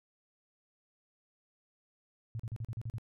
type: tone bursts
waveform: sine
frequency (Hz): 113.4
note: A#2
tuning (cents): -47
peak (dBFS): -35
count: 8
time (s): 2.35-2.983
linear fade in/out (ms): 0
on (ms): 45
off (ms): 39
effects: none